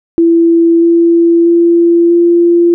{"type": "tone with pitch steps", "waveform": "sine", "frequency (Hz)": [334.6, 337.5, 340.4, 343.4], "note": ["E4", "E4", "F4", "F4"], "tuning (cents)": [26, 41, -44, -29], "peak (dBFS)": -4, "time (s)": [0.18, 2.74], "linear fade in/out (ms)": 0, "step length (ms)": 640, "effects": []}